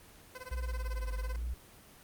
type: tone with tremolo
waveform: 15% pulse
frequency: 510 Hz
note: C5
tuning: 44 cents flat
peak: -35 dBFS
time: 0.35-1.36 s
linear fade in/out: 2 ms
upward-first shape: sine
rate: 18 Hz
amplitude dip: 95%
type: linear two-way sweep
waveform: sine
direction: down then up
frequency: 61.74 to 51 to 61.74 Hz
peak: -33 dBFS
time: 0.51-1.54 s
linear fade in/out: 5 ms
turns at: 1.15 s
effects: pink hiss -56 dBFS RMS until 2.03 s + Opus 24 kbps